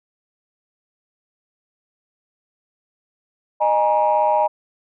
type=tone cluster; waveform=sine; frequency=614 / 830 / 946 Hz; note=D#5 / G#5 / A#5; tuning=-23 / -1 / +25 cents; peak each=-18 dBFS; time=3.6-4.48 s; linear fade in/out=20 ms; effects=tanh soft clip ceiling -7 dBFS